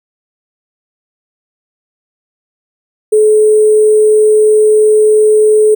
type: tone with sample-and-hold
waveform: sine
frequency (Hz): 428.5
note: A4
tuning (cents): -46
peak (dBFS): -4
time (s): 3.12-5.75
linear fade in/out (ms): 10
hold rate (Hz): 8820
effects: none